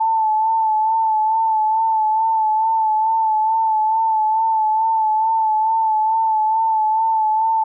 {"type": "tone with vibrato", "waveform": "sine", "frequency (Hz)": 879, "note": "A5", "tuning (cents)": -2, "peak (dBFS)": -14, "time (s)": [0, 7.64], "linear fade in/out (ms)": 10, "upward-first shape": "sine", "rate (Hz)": 2.3, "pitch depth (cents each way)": 34, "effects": []}